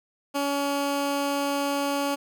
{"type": "tone", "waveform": "15% pulse", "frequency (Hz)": 282.3, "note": "C#4", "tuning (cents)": 32, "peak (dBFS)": -18, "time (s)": [0.34, 2.16], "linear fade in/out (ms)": 20, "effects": []}